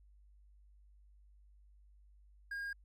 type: tone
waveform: triangle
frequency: 1623 Hz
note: G#6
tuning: 40 cents flat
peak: -37 dBFS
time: 2.51-2.73 s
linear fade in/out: 5 ms
effects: added 50 Hz sine -60 dBFS peak until 2.84 s